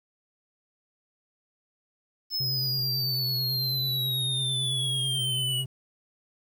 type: exponential sweep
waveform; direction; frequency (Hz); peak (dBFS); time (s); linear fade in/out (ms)
square; down; 5250 to 2900; -27; 2.3-5.65; 50
type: tone with vibrato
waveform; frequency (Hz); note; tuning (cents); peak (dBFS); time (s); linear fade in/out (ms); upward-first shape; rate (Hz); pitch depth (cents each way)
triangle; 130; C3; -11; -29; 2.4-5.66; 5; triangle; 9.1; 71
effects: 10-bit